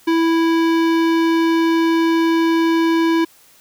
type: tone with hard clipping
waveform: sine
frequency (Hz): 329.6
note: E4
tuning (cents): 0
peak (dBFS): -15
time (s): 0.07-3.25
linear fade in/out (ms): 10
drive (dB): 18
effects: white hiss -50 dBFS RMS until 3.6 s